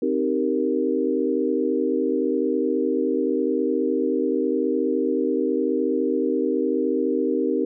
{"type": "chord", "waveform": "sine", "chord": "C minor seventh", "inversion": "none", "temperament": "equal", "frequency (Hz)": [261.6, 311.1, 392, 466.2], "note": ["C4", "Eb4", "G4", "Bb4"], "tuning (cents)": [0, 0, 0, 0], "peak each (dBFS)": -25, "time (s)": [0.02, 7.65], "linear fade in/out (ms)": 5, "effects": []}